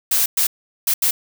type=noise bursts at uneven times; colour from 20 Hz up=blue; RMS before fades=-17 dBFS; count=4; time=0.11-0.26 / 0.37-0.47 / 0.87-0.94 / 1.02-1.11 s; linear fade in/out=5 ms; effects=none